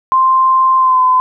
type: tone with pitch glide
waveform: sine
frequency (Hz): 1046.5 to 1019.6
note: C6 to C6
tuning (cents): 0 to -45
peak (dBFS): -7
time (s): 0.12-1.2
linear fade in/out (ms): 0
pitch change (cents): -45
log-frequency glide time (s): 0.77-1.02
effects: none